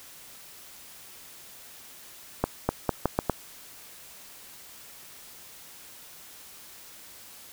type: accelerating click train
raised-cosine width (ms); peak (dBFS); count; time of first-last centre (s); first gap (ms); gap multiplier
1; -8; 6; 2.44-3.297; 250; 0.81
effects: white hiss -48 dBFS RMS until 7.52 s